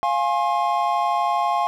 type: chord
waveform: triangle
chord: F minor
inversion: none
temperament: equal with one note detuned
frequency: 698.5 / 830.6 / 1071 Hz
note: F5 / Ab5 / C6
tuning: 0 / 0 / +40 cents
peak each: -21 dBFS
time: 0.03-1.67 s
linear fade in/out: 0 ms
effects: none